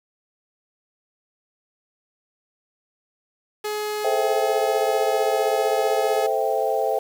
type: tone with pitch glide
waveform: sawtooth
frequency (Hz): 421.8 to 424.5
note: G#4 to G#4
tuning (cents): +27 to +38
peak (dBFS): -21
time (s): 3.64-6.27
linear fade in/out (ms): 10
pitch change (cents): +11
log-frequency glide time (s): 4.03-4.43
type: chord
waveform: sine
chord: A minor seventh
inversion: none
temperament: equal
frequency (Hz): 440 / 523.3 / 659.3 / 784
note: A4 / C5 / E5 / G5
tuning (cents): 0 / 0 / 0 / 0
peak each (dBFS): -25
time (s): 4.04-6.99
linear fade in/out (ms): 5
effects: 7-bit